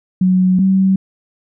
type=tone pair in turn; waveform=sine; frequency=184.8 / 190.99 Hz; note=F#3 / G3; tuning=-2 / -45 cents; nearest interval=minor second; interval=57 cents; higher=second; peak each=-9 / -9 dBFS; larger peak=neither; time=0.21-0.59 / 0.59-0.96 s; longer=first; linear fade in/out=5 ms; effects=none